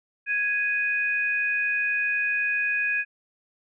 sine tone pair together, 1661.2 / 2489 Hz, G#6 / D#7, 0 / 0 cents, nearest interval perfect fifth, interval 700 cents, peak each -25 dBFS, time 0.26-3.05 s, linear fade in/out 50 ms, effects none

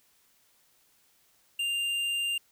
triangle tone with tanh clipping, 2794 Hz, F7, in tune, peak -29 dBFS, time 1.59-2.38 s, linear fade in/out 5 ms, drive 14 dB, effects white hiss -66 dBFS RMS until 2.51 s

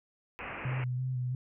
white low-pass noise, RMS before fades -41 dBFS, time 0.39-0.84 s, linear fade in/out 0 ms, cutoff 2700 Hz, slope 96 dB/octave
sine tone with vibrato, 127 Hz, B2, 49 cents sharp, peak -30 dBFS, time 0.65-1.35 s, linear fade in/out 2 ms, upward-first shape square, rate 3 Hz, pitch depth 26 cents each way
effects none

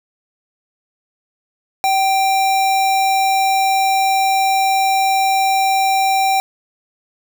sine tone with sample-and-hold, 773 Hz, G5, 24 cents flat, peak -12 dBFS, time 1.84-6.4 s, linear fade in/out 0 ms, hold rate 3150 Hz, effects none

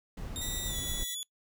brown noise, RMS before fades -38 dBFS, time 0.17-1.04 s, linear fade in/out 5 ms
20% pulse tone with pitch glide, 3692 to 3425 Hz, A#7 to A7, -17 to -47 cents, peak -30 dBFS, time 0.36-1.23 s, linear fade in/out 0 ms, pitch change -130 cents, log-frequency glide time 0.66-0.76 s
5% pulse tone with tremolo, 1958 Hz, B6, 15 cents flat, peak -28 dBFS, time 0.41-1.15 s, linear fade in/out 10 ms, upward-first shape triangle, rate 8.7 Hz, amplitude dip 30%
effects noise-tail reverb RT60 0.1 s tail -23 dB re dry

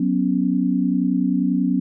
sine chord, F# suspended fourth, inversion none, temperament equal, 185 / 246.9 / 277.2 Hz, F#3 / B3 / C#4, 0 / 0 / 0 cents, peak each -21 dBFS, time 0-1.8 s, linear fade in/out 5 ms, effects none

